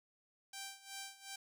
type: tone with tremolo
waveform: 5% pulse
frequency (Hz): 784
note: G5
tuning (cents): 0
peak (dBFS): -32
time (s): 0.53-1.36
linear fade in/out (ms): 5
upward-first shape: sine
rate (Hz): 2.7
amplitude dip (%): 85
effects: none